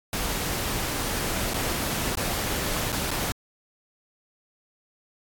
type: noise with dropouts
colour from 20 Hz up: pink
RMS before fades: -28 dBFS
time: 0.13-3.32 s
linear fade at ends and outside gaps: 1 ms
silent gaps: 1.536-1.542 / 2.154-2.172 / 2.921-2.926 / 3.107-3.113 s
effects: AAC 64 kbps